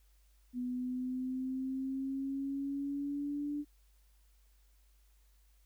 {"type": "exponential sweep", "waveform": "sine", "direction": "up", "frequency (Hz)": [246.9, 293.7], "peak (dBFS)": -34, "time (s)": [0.53, 3.65], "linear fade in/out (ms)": 50, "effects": ["added 50 Hz sine -63 dBFS peak until 5.65 s", "white hiss -74 dBFS RMS until 5.65 s"]}